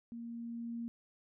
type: tone with level ramp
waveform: sine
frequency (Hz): 233.5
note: A#3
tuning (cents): +3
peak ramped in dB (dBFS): -42 to -37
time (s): 0.12-0.88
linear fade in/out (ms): 0
effects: none